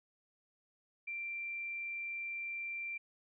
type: tone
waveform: sine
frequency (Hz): 2359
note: D7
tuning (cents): +7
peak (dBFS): -38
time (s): 1.07-2.98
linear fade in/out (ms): 10
effects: none